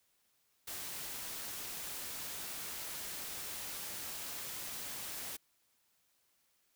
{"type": "noise", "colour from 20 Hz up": "white", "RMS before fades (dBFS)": -43, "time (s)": [0.67, 5.37], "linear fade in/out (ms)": 10, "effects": ["white hiss -75 dBFS RMS until 6.75 s"]}